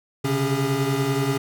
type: tone cluster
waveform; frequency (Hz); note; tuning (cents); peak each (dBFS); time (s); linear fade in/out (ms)
square; 130.7 / 141.1 / 277.3 / 406.2; C3 / C#3 / C#4 / G#4; -1 / +31 / +1 / -38; -27; 0.24-1.38; 10
effects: none